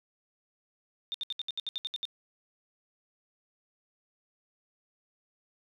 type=tone bursts; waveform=sine; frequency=3626 Hz; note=A#7; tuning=49 cents flat; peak=-31 dBFS; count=11; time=1.12-2.053 s; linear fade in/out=0 ms; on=23 ms; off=68 ms; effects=none